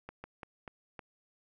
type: slowing click train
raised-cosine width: 0.5 ms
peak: -28 dBFS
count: 5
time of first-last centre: 0.09-0.992 s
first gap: 150 ms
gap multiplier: 1.28
effects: none